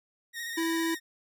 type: tone with vibrato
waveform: sawtooth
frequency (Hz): 1864.7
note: A#6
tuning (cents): 0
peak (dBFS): -31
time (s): 0.33-1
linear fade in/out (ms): 50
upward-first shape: square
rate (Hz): 15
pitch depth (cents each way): 27
type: tone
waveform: square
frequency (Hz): 329.6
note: E4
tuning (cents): 0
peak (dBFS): -28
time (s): 0.57-0.95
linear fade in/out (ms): 10
effects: none

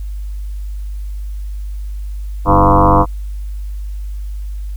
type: tone with frequency modulation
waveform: sine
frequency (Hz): 502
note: B4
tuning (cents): +28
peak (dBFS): -6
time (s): 2.45-3.06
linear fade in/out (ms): 50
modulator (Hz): 95.8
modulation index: 6.7
effects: added 50 Hz sine -21 dBFS peak until 4.76 s + white hiss -51 dBFS RMS until 4.76 s

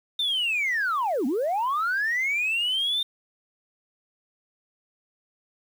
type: linear two-way sweep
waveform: sine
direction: down then up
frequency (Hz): 3640 to 226.9 to 3640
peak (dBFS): -21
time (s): 0.19-3.03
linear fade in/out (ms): 5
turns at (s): 1.26
effects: tanh soft clip ceiling -20 dBFS + 8-bit

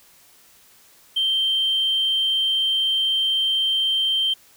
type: tone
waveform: triangle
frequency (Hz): 3136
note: G7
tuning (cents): 0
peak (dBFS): -15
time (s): 1.16-4.34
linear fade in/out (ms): 10
effects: tanh soft clip ceiling -15 dBFS + white hiss -53 dBFS RMS until 4.56 s

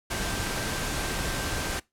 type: tone in noise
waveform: sine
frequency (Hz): 1568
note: G6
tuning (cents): 0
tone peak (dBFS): -39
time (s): 0.1-1.8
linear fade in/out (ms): 10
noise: pink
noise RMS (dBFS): -30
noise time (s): 0.1-1.8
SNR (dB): -12
effects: noise-tail reverb RT60 0.2 s tail -22 dB re dry + low-pass 11000 Hz 12 dB/octave

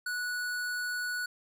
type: tone with hard clipping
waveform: sine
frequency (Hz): 1472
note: F#6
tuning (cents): -9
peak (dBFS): -33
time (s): 0.06-1.26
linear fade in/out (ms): 5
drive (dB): 17
effects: none

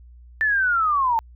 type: linear sweep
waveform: sine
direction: down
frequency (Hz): 1782 to 880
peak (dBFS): -17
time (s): 0.41-1.19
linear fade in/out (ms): 0
effects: added 60 Hz sine -43 dBFS peak until 1.35 s

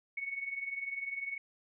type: tone with tremolo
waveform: sine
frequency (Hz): 2217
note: C#7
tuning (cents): 0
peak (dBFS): -32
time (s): 0.17-1.38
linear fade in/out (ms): 5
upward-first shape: triangle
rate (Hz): 20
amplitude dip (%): 80
effects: none

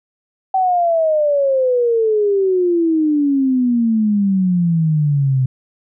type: exponential sweep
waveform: sine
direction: down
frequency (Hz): 768 to 127.8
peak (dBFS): -12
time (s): 0.54-5.46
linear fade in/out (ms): 5
effects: none

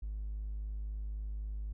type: tone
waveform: triangle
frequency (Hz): 51.91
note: G#1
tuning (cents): 0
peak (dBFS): -33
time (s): 0.02-1.73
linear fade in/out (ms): 10
effects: tanh soft clip ceiling -32 dBFS

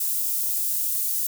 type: high-pass noise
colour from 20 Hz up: white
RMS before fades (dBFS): -25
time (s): 0-1.27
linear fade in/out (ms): 5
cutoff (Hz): 9900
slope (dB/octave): 12
effects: none

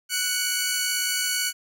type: tone pair together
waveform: 10% pulse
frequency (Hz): 1480 / 2249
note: F#6 / C#7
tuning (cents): 0 / +24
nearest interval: perfect fifth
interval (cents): 724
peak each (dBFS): -17 / -18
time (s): 0.09-1.53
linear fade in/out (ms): 50
effects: none

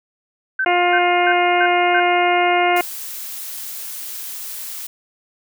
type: tone bursts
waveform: sine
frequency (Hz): 1541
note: G6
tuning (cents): -30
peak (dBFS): -16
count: 5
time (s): 0.59-2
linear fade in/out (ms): 5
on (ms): 58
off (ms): 280
type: harmonic tone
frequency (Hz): 353.7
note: F4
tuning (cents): +22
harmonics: 1 / 2 / 3 / 4 / 5 / 6 / 7 / 8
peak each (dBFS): -20 / -16 / -25 / -25 / -30 / -21 / -28 / -28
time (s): 0.66-2.81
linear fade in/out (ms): 2
type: noise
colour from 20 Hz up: blue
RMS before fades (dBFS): -30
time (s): 2.76-4.87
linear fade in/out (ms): 5
effects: none

